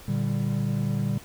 triangle chord, G minor, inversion first, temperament equal, 116.54 / 146.83 / 196 Hz, Bb2 / D3 / G3, 0 / 0 / 0 cents, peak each -26 dBFS, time 0.08-1.18 s, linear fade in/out 5 ms, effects pink hiss -47 dBFS RMS until 1.24 s

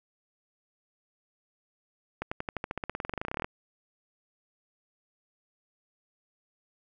accelerating click train, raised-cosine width 0.5 ms, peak -17 dBFS, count 25, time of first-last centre 2.22-3.445 s, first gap 95 ms, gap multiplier 0.94, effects none

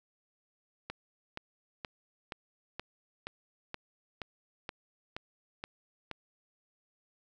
click train, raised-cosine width 0.3 ms, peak -22 dBFS, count 12, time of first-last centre 0.9-6.113 s, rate 2.11 Hz, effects none

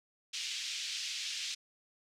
pink band-pass noise, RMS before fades -39 dBFS, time 0.33-1.55 s, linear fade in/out 10 ms, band 2600 to 6400 Hz, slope 24 dB/octave, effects none

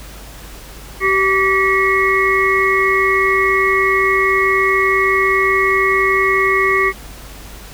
harmonic tone with a mistuned harmonic, 384.8 Hz, G4, 32 cents flat, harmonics 1 / 3 / 5 / 6, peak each -17 / -17 / -17 / -17 dBFS, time 1-6.93 s, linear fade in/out 50 ms, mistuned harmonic 6, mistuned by -100 cents, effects added 50 Hz sine -35 dBFS peak until 7.73 s + pink hiss -37 dBFS RMS until 7.73 s

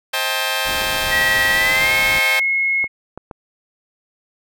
10% pulse chord, A half-diminished seventh, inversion first, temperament just, 528 / 633.6 / 792 / 880 Hz, C5 / Eb5 / G5 / A5, +16 / +31 / +18 / 0 cents, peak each -17 dBFS, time 0.13-2.4 s, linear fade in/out 10 ms
pink noise, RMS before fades -30 dBFS, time 0.65-2.19 s, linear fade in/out 5 ms
clicks, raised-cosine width 1 ms, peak -18 dBFS, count 6, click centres 0.82 / 1.211 / 1.391 / 2.842 / 3.176 / 3.312 s
sine tone with pitch glide, 1922 to 2170 Hz, B6 to C#7, -48 to -37 cents, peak -15 dBFS, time 1.09-2.88 s, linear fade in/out 50 ms, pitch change +211 cents, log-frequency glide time 1.52-1.93 s
effects none

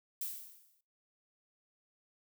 violet noise with exponential decay, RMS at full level -36 dBFS, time 0.21-0.81 s, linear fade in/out 5 ms, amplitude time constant 130 ms, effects noise-tail reverb RT60 0.4 s tail -23 dB re dry

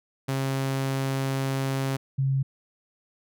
sawtooth / sine tone pair in turn, 135 / 135 Hz, C#3 / C#3, -45 / -45 cents, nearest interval unison, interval 0 cents, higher neither, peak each -21 dBFS, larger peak neither, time 0.28-1.97 / 2.18-2.43 s, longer first, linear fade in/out 10 ms, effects none

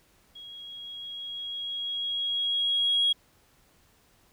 sine tone with level ramp, 3302 Hz, G#7, 11 cents flat, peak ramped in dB -42 to -19 dBFS, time 0.35-3.13 s, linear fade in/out 10 ms, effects tanh soft clip ceiling -17 dBFS + pink hiss -63 dBFS RMS until 4.32 s

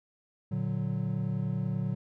triangle chord, Bb augmented, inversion none, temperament equal, 116.54 / 146.83 / 185 Hz, Bb2 / D3 / F#3, 0 / 0 / 0 cents, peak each -31 dBFS, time 0.51-1.95 s, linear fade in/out 10 ms, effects none

